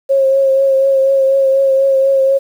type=tone with vibrato; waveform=sine; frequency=540 Hz; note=C#5; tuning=45 cents flat; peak=-8 dBFS; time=0.09-2.39 s; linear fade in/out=20 ms; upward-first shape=triangle; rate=4.1 Hz; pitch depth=27 cents each way; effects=7-bit